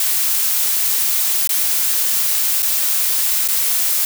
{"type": "noise with dropouts", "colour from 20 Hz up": "blue", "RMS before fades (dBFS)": -17, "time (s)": [0, 4.05], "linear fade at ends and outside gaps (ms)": 2, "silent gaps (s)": [[1.474, 1.492], [2.623, 2.628], [3.478, 3.485]], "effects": []}